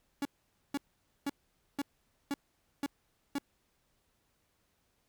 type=tone bursts; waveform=45% pulse; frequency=282.4 Hz; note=C#4; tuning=32 cents sharp; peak=-31 dBFS; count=7; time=0.22-3.384 s; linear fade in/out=2 ms; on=32 ms; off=490 ms; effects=pink hiss -75 dBFS RMS until 5.08 s